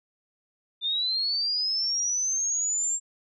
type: linear sweep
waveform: sine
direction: up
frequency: 3561 to 7470 Hz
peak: -24 dBFS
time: 0.81-3 s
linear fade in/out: 50 ms
effects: none